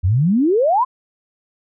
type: exponential sweep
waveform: sine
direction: up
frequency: 82.41 to 1073 Hz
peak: -12 dBFS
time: 0.03-0.85 s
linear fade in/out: 20 ms
effects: none